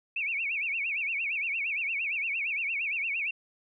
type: tone with vibrato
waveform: sine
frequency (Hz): 2461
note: D#7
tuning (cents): -20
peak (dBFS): -28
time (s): 0.16-3.31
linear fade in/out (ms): 5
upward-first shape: sine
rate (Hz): 8.7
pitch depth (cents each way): 200
effects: none